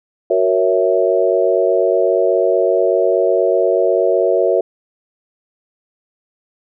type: chord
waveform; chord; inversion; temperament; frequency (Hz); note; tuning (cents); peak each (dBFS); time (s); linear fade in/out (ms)
sine; F# dominant seventh; none; equal; 370 / 466.2 / 554.4 / 659.3; F#4 / A#4 / C#5 / E5; 0 / 0 / 0 / 0; -17; 0.3-4.61; 5
effects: none